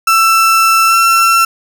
35% pulse tone with pitch glide, 1332 to 1348.3 Hz, E6 to E6, +18 to +39 cents, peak -5 dBFS, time 0.07-1.45 s, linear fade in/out 5 ms, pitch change +21 cents, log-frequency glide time 0.87-0.95 s, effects none

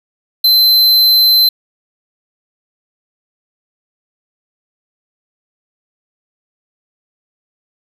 square tone, 4080 Hz, C8, 44 cents flat, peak -7 dBFS, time 0.44-1.49 s, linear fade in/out 5 ms, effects none

